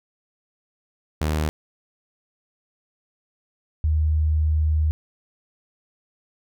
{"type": "tone pair in turn", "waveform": ["sawtooth", "sine"], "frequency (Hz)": [77, 77.34], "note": ["D#2", "D#2"], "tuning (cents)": [-17, -10], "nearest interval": "unison", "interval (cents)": 7, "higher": "second", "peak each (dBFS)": -17, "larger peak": "neither", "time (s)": [[1.21, 1.49], [3.84, 4.91]], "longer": "second", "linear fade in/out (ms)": 0, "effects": []}